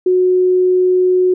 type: tone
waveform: sine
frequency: 366.4 Hz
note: F#4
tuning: 17 cents flat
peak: -9 dBFS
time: 0.06-1.34 s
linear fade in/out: 5 ms
effects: none